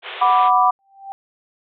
white band-pass noise, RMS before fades -32 dBFS, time 0.02-0.51 s, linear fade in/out 50 ms, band 370 to 3600 Hz, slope 96 dB/octave
sine chord, B minor, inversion second, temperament equal, 740 / 987.8 / 1174.7 Hz, F#5 / B5 / D6, 0 / 0 / 0 cents, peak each -16 dBFS, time 0.21-0.71 s, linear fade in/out 10 ms
sine tone with exponential growth, 784 Hz, G5, in tune, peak -26 dBFS, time 0.79-1.12 s, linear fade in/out 0 ms, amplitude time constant 71 ms
effects none

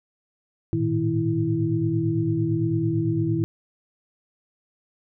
sine tone cluster, 107.5 / 116.4 / 157.7 / 329.2 Hz, A2 / A#2 / D#3 / E4, -40 / -2 / +24 / -2 cents, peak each -29 / -26 / -26 / -24 dBFS, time 0.73-3.44 s, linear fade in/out 0 ms, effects none

